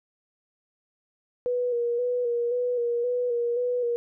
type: tone with vibrato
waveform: sine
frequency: 483.4 Hz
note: B4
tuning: 37 cents flat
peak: -23 dBFS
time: 1.46-3.96 s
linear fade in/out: 0 ms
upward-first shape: square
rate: 1.9 Hz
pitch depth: 31 cents each way
effects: none